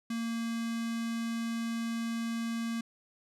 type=tone with notch filter; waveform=square; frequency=230 Hz; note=A#3; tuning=23 cents flat; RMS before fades=-34 dBFS; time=0.1-2.81 s; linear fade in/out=5 ms; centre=730 Hz; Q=1.8; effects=low-pass 11000 Hz 12 dB/octave